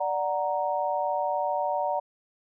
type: chord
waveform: sine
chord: D augmented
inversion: none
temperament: equal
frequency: 587.3 / 740 / 932.3 Hz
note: D5 / F#5 / A#5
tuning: 0 / 0 / 0 cents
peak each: -29 dBFS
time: 0-2 s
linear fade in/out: 10 ms
effects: none